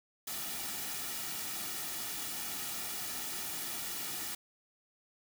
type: noise with comb filter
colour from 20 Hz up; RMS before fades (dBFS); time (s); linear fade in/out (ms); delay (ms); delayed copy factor
white; -39; 0.27-4.35; 5; 1.9; -0.55
effects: none